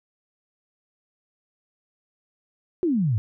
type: exponential sweep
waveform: sine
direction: down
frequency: 377.8 to 98 Hz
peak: -19 dBFS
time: 2.83-3.18 s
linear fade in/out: 0 ms
effects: none